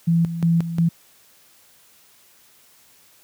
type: tone with tremolo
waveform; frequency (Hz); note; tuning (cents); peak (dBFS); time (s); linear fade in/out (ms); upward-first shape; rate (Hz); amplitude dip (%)
sine; 167.5; E3; +28; -14; 0.07-0.89; 10; square; 2.8; 70
effects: white hiss -54 dBFS RMS until 3.23 s + high-pass 60 Hz 12 dB/octave